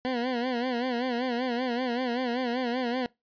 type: tone with vibrato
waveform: 20% pulse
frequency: 246.9 Hz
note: B3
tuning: in tune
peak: -22 dBFS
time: 0.05-3.06 s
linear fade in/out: 0 ms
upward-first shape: sine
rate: 5.2 Hz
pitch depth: 94 cents each way
effects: noise-tail reverb RT60 0.2 s tail -23 dB re dry + resampled to 11025 Hz